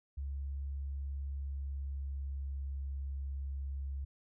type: tone with pitch glide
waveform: sine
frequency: 69.3 to 68.58 Hz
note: C#2 to C#2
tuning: 0 to -18 cents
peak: -36 dBFS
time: 0.17-4.05 s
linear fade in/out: 10 ms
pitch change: -18 cents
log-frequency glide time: 1.18-2.7 s
effects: none